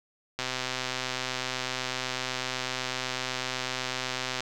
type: click train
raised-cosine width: 0.2 ms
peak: -13 dBFS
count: 515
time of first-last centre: 0.39-4.406 s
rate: 128 Hz
effects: none